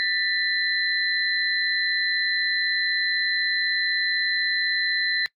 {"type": "tone cluster", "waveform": "sine", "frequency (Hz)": [1781, 1965, 4068], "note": ["A6", "B6", "C8"], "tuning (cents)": [21, -9, -50], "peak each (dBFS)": -26, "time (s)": [0, 5.26], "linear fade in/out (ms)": 0, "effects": ["noise-tail reverb RT60 0.1 s tail -22 dB re dry", "AAC 64 kbps"]}